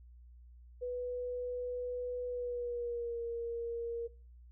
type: tone with pitch glide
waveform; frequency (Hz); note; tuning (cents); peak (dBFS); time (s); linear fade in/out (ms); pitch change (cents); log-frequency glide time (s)
sine; 493.9 to 467.5; B4 to A#4; 0 to +5; -35; 0.81-4.08; 20; -95; 2.26-3.21
effects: noise-tail reverb RT60 0.4 s tail -23 dB re dry + added 60 Hz sine -53 dBFS peak until 4.51 s